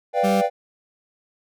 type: chord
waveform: triangle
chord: G dominant seventh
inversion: first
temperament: equal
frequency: 493.9 / 587.3 / 698.5 / 784 Hz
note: B4 / D5 / F5 / G5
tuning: 0 / 0 / 0 / 0 cents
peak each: -21 dBFS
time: 0.13-0.5 s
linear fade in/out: 50 ms
type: tone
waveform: 40% pulse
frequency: 196 Hz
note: G3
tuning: in tune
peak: -19 dBFS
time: 0.23-0.42 s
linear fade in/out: 20 ms
effects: none